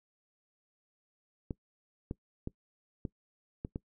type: clicks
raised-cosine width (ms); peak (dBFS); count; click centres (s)
3; -23; 6; 1.508 / 2.111 / 2.474 / 3.052 / 3.649 / 3.759
effects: noise-tail reverb RT60 0.1 s tail -22 dB re dry